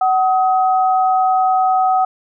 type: tone pair together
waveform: sine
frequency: 751.6 / 1264 Hz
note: F#5 / D#6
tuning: +27 / +27 cents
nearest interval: major sixth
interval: 900 cents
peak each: -12 / -20 dBFS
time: 0.01-2.05 s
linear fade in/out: 5 ms
effects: none

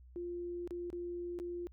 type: tone with dropouts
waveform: sine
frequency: 349.2 Hz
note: F4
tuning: in tune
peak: -38 dBFS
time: 0.16-1.67 s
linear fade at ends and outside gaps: 0 ms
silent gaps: 0.675-0.708 / 0.902-0.929 / 1.389-1.399 s
effects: added 62 Hz sine -54 dBFS peak until 1.72 s

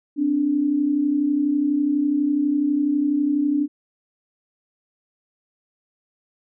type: tone pair together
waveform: sine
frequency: 260 / 292.1 Hz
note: C4 / D4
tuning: -11 / -9 cents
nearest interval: major second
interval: 202 cents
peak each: -25 / -18 dBFS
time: 0.16-3.68 s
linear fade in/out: 50 ms
effects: none

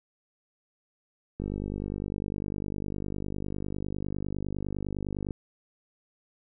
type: click train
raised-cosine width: 3 ms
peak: -20 dBFS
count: 196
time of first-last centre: 1.4-5.308 s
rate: 49.9 Hz
effects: none

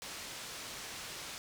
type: low-pass noise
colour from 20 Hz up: white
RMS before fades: -45 dBFS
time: 0.02-1.38 s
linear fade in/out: 0 ms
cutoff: 6500 Hz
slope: 12 dB/octave
effects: none

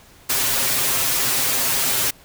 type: noise with comb filter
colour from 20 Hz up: white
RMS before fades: -20 dBFS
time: 0.29-2.11 s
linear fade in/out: 10 ms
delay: 7.5 ms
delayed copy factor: +1
effects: pink hiss -49 dBFS RMS until 2.24 s

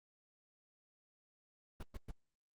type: noise bursts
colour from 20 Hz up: brown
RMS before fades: -42 dBFS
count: 3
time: 1.8-2.113 s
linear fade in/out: 5 ms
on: 31 ms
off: 110 ms
effects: Opus 24 kbps

